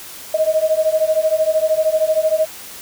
sine beating tone pair, 622.3 / 635.3 Hz, D#5 / D#5, 0 / +36 cents, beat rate 13 Hz, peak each -17 / -16 dBFS, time 0.34-2.46 s, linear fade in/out 5 ms, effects white hiss -35 dBFS RMS until 2.81 s

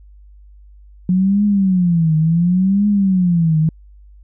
sine tone with vibrato, 179.7 Hz, F3, 50 cents sharp, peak -11 dBFS, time 1.09-3.69 s, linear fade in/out 2 ms, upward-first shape triangle, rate 0.7 Hz, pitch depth 260 cents each way, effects added 50 Hz sine -40 dBFS peak until 4.23 s

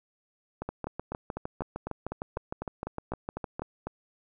two click trains, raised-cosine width 1 ms, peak -19 / -20 dBFS, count 20 / 14, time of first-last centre 0.69-3.595 / 0.62-3.87 s, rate 6.54 / 4 Hz, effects none

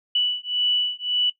sine beating tone pair, 2960 / 2961.8 Hz, F#7 / F#7, 0 / +1 cents, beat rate 1.8 Hz, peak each -23 dBFS, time 0.15-1.3 s, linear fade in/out 5 ms, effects noise-tail reverb RT60 0.1 s tail -17 dB re dry

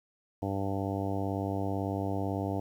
harmonic tone, 98 Hz, G2, in tune, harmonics 1 / 2 / 3 / 4 / 5 / 6 / 7 / 8 / 9, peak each -34 / -38 / -35 / -41 / -40 / -43 / -39 / -43 / -44 dBFS, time 0.42-2.6 s, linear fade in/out 5 ms, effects 10-bit

